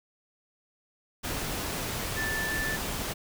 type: tone in noise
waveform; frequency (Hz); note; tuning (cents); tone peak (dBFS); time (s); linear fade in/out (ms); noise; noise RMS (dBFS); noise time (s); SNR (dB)
sine; 1760; A6; 0; -30; 2.16-2.77; 20; pink; -33; 1.23-3.14; 0
effects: none